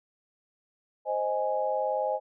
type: chord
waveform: sine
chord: Ab major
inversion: first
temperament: equal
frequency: 523.3 / 622.3 / 830.6 Hz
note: C5 / Eb5 / Ab5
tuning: 0 / 0 / 0 cents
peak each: -30 dBFS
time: 1.05-2.2 s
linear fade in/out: 50 ms
effects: none